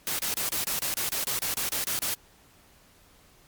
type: noise bursts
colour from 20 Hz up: white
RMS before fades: -29 dBFS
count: 14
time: 0.07-2.14 s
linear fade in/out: 0 ms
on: 120 ms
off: 30 ms
effects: pink hiss -58 dBFS RMS until 3.47 s + MP3 96 kbps